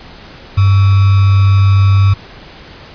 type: tone with sample-and-hold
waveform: sine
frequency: 98 Hz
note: G2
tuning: in tune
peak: -5 dBFS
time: 0.57-2.14 s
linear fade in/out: 10 ms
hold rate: 1225 Hz
effects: pink hiss -35 dBFS RMS until 2.94 s + resampled to 11025 Hz